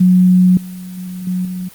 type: tone with level steps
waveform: sine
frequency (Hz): 182.7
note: F#3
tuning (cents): -22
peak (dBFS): -6 / -26 / -23 / -15 / -20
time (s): 0-1.69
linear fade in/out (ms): 10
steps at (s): 0.57 / 0.97 / 1.27 / 1.45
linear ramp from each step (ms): 2
effects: white hiss -41 dBFS RMS until 1.74 s + Opus 32 kbps